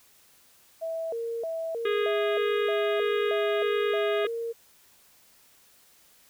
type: tone with vibrato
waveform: sine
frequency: 550 Hz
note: C#5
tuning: 14 cents flat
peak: -29 dBFS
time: 0.81-4.53 s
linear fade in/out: 20 ms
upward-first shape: square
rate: 1.6 Hz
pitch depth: 300 cents each way
type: harmonic tone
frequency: 412.6 Hz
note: G#4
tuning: 11 cents flat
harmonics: 1 / 3 / 4 / 5 / 6 / 7 / 8 / 9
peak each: -25 / -35 / -37 / -39 / -41 / -42 / -43 / -44 dBFS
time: 1.85-4.27 s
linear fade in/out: 5 ms
effects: white hiss -59 dBFS RMS until 6.29 s